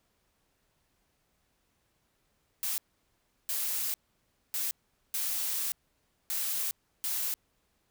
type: noise bursts at uneven times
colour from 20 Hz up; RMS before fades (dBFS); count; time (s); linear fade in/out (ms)
blue; -32; 6; 2.63-2.78 / 3.49-3.94 / 4.54-4.71 / 5.14-5.72 / 6.3-6.71 / 7.04-7.34; 0
effects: pink hiss -74 dBFS RMS until 7.9 s

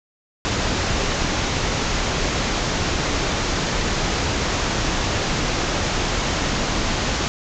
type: low-pass noise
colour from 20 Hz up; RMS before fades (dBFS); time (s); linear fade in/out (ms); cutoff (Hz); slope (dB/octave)
pink; -22; 0.45-7.28; 0; 7200; 96
effects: none

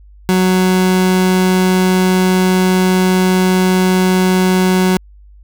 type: tone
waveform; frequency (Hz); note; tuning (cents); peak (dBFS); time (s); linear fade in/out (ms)
30% pulse; 185; F#3; 0; -7; 0.29-4.97; 0
effects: added 50 Hz sine -38 dBFS peak until 5.43 s

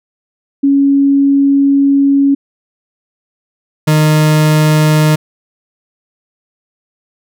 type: tone pair in turn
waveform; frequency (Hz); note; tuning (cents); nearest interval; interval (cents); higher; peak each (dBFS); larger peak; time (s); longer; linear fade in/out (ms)
sine / 40% pulse; 278.2 / 153.81; C#4 / D#3; +6 / -20; minor seventh; 1026; first; -6; neither; 0.63-2.35 / 3.87-5.16; first; 10
effects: none

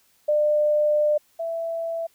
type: tone pair in turn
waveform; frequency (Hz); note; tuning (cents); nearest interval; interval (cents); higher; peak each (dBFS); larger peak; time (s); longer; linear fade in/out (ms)
sine; 599 / 663.4; D5 / E5; +34 / +11; major second; 177; second; -17 / -25; first; 0.28-1.18 / 1.39-2.07; first; 10
effects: white hiss -62 dBFS RMS until 2.14 s

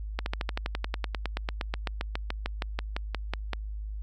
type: slowing click train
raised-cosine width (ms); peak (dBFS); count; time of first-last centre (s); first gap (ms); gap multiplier
0.3; -14; 28; 0.19-3.533; 71; 1.04
effects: added 52 Hz sine -33 dBFS peak until 4.02 s

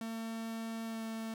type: tone with pitch glide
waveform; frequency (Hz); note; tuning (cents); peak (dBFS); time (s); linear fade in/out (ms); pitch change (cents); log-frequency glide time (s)
45% pulse; 225.7 to 223.6; A3 to A3; +44 to +28; -38; 0.01-1.34; 2; -16; 0.88-1.01
effects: none

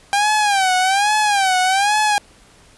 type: tone with vibrato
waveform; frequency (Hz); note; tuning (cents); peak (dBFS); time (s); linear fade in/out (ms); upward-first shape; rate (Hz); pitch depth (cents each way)
sawtooth; 793; G5; +20; -10; 0.13-2.18; 0; sine; 1.2; 130
effects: pink hiss -49 dBFS RMS until 2.77 s + resampled to 24000 Hz

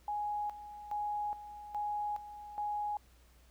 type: tone with tremolo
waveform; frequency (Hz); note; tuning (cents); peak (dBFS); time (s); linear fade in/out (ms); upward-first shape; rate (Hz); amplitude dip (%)
sine; 832; G#5; +3; -33; 0.08-2.97; 2; square; 1.2; 75
effects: added 60 Hz sine -61 dBFS peak until 3.5 s + pink hiss -67 dBFS RMS until 3.5 s

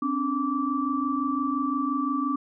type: tone cluster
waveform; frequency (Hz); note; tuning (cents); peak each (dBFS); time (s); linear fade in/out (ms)
sine; 262.4 / 288.2 / 1162; C4 / D4 / D6; +5 / -33 / -19; -28; 0.02-2.36; 5
effects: none

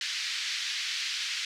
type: band-pass noise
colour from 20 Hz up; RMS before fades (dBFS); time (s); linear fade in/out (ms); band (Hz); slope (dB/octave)
white; -33; 0.01-1.45; 2; 1800 to 5100; 24
effects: none

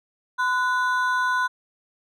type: ring-modulated tone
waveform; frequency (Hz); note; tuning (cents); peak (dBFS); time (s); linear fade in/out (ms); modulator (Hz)
triangle; 1244.5; D#6; 0; -15; 0.38-1.48; 20; 230
effects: none

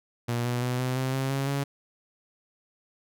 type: tone with pitch steps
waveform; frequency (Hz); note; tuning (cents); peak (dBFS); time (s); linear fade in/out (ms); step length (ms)
sawtooth; 119.4 / 122.12 / 124.9 / 127.75 / 130.66 / 133.64 / 136.68 / 139.79; A#2 / B2 / B2 / C3 / C3 / C3 / C#3 / C#3; +42 / -19 / +20 / -41 / -2 / +37 / -24 / +15; -22; 0.28-1.64; 10; 170
effects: none

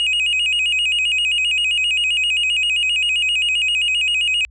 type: tone with vibrato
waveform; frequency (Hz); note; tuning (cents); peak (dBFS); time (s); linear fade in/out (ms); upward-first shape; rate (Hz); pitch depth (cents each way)
triangle; 2692; E7; +36; -14; 0-4.45; 0; square; 7.6; 110
effects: added 60 Hz sine -44 dBFS peak until 4.5 s + resampled to 22050 Hz

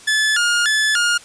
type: tone with vibrato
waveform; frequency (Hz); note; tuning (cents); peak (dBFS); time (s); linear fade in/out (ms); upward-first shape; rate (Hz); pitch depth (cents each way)
sawtooth; 1568; G6; 0; -11; 0.07-1.18; 10; square; 1.7; 170
effects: white hiss -42 dBFS RMS until 1.24 s + resampled to 22050 Hz

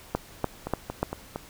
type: two click trains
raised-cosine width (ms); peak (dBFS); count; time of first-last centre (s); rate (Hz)
1; -10 / -17; 4 / 4; 0.15-1.03 / 0.67-1.36; 3.41 / 4.35
effects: pink hiss -49 dBFS RMS until 1.49 s

